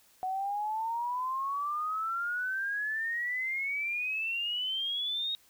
sine exponential sweep, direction up, 740 to 3774 Hz, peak -30 dBFS, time 0.23-5.35 s, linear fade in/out 0 ms, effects white hiss -63 dBFS RMS until 5.49 s

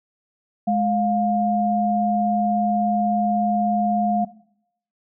sine tone pair together, 210 / 706.4 Hz, G#3 / F5, +19 / +20 cents, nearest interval octave + major sixth, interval 2101 cents, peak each -20 dBFS, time 0.67-4.25 s, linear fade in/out 10 ms, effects noise-tail reverb RT60 0.7 s tail -18 dB re dry

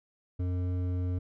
sine tone with hard clipping, 90.2 Hz, F#2, 44 cents flat, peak -30 dBFS, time 0.39-1.19 s, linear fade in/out 10 ms, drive 10 dB, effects none

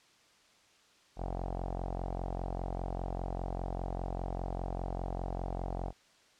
sawtooth tone with low-pass filter, 45 Hz, F#1, 47 cents flat, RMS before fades -37 dBFS, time 1.16-5.93 s, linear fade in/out 50 ms, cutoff 750 Hz, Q 4, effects white hiss -64 dBFS RMS until 6.39 s + low-pass 6000 Hz 12 dB/octave

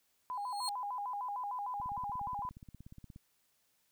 sine tone with vibrato, 904 Hz, A5, 47 cents sharp, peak -36 dBFS, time 0.3-2.49 s, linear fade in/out 0 ms, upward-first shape square, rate 6.6 Hz, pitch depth 180 cents each way
30% pulse tone with exponential growth, 4273 Hz, C8, 36 cents sharp, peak -30 dBFS, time 0.33-0.69 s, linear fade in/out 0 ms, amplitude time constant 78 ms
click train, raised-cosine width 5 ms, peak -38 dBFS, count 24, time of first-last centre 1.8-3.161 s, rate 16.9 Hz
effects white hiss -75 dBFS RMS until 3.91 s

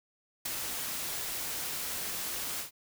white noise with ADSR envelope, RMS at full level -32 dBFS, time 0.45-2.71 s, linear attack 8 ms, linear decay 9 ms, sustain -4 dB, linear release 120 ms, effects none

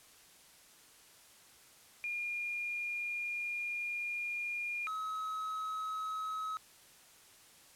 sine / triangle tone pair in turn, 2417 / 1280.4 Hz, D7 / D#6, +49 / +49 cents, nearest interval major seventh, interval 1100 cents, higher first, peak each -35 / -34 dBFS, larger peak second, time 2.04-4.87 / 4.87-6.57 s, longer first, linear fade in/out 0 ms, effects white hiss -60 dBFS RMS until 7.75 s + low-pass 12000 Hz 12 dB/octave

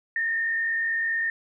sine tone with frequency modulation, 1825 Hz, A#6, 37 cents flat, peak -23 dBFS, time 0.16-1.3 s, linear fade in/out 2 ms, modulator 44.6 Hz, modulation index 0.76, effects none

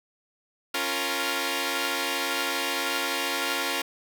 5% pulse chord, Bb minor, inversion first, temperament equal, 277.2 / 349.2 / 466.2 Hz, Db4 / F4 / Bb4, 0 / 0 / 0 cents, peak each -19 dBFS, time 0.74-3.82 s, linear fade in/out 5 ms, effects none

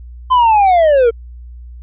triangle linear sweep, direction down, 1036 to 445.2 Hz, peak -5 dBFS, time 0.3-1.11 s, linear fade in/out 20 ms, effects added 60 Hz sine -30 dBFS peak until 1.82 s + resampled to 8000 Hz

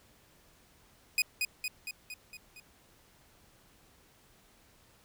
sawtooth tone with echo, 2489 Hz, D#7, in tune, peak -21 dBFS, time 1.18-1.22 s, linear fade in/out 2 ms, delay 230 ms, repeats 6, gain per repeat -4 dB, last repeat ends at 2.6 s, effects pink hiss -63 dBFS RMS until 5.04 s

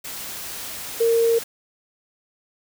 sine tone in noise, 460.8 Hz, A#4, 20 cents flat, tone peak -15 dBFS, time 1-1.39 s, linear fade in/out 10 ms, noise white, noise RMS -33 dBFS, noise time 0.04-1.44 s, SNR +15 dB, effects none

